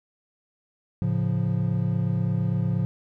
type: chord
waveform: triangle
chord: A augmented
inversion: none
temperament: equal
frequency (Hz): 110 / 138.59 / 174.61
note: A2 / C#3 / E#3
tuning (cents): 0 / 0 / 0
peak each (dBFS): -24 / -25 / -24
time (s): 1.02-2.85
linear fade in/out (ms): 0
effects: none